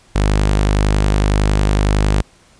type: tone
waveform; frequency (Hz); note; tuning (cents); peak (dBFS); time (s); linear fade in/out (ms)
sawtooth; 50.9; G#1; -34; -8; 0.15-2.22; 10
effects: pink hiss -50 dBFS RMS until 2.59 s + resampled to 22050 Hz